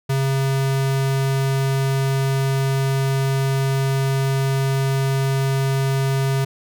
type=tone; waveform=square; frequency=135.3 Hz; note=C#3; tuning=42 cents flat; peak=-18 dBFS; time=0.09-6.45 s; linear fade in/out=10 ms; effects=none